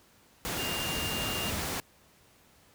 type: tone in noise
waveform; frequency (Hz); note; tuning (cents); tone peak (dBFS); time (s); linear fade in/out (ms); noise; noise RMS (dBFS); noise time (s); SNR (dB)
sine; 2806; F7; +8; -35; 0.58-1.5; 0; pink; -33; 0.45-1.8; -5
effects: pink hiss -61 dBFS RMS until 2.74 s + high-pass 60 Hz 12 dB/octave